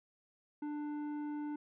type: tone with tanh clipping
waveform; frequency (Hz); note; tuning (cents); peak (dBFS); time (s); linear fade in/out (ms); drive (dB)
triangle; 296.3; D4; +15; -39; 0.62-1.56; 5; 14
effects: none